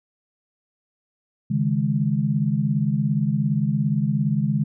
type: chord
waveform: sine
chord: C# suspended second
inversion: none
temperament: just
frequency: 138.59 / 155.92 / 207.9 Hz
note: C#3 / D#3 / G#3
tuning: 0 / +4 / +2 cents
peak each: -23 dBFS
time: 1.5-4.64 s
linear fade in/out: 10 ms
effects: none